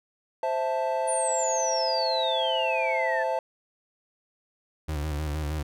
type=chord; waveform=triangle; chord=A minor; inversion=first; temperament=equal; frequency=523.3 / 659.3 / 880 Hz; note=C5 / E5 / A5; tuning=0 / 0 / 0 cents; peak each=-27 dBFS; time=0.43-3.39 s; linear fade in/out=2 ms
type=exponential sweep; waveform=sine; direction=down; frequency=9500 to 1720 Hz; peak=-28 dBFS; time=1.07-3.24 s; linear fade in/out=20 ms
type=tone with vibrato; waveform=35% pulse; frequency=75.4 Hz; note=D2; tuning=46 cents sharp; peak=-26 dBFS; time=4.88-5.63 s; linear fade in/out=10 ms; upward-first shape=square; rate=6.4 Hz; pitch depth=50 cents each way
effects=none